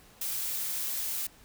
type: noise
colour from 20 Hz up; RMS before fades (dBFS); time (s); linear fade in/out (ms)
blue; -33; 0.21-1.27; 5
effects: pink hiss -57 dBFS RMS until 1.44 s